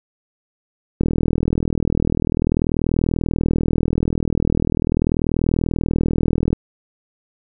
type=click train; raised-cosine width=3 ms; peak=-5 dBFS; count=224; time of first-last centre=1.01-6.53 s; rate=40.4 Hz; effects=none